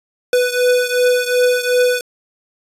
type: beating tone pair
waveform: square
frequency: 494.8 / 497.5 Hz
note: B4 / B4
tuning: +3 / +13 cents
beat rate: 2.7 Hz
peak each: -15 / -18 dBFS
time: 0.33-2.01 s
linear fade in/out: 2 ms
effects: resampled to 32000 Hz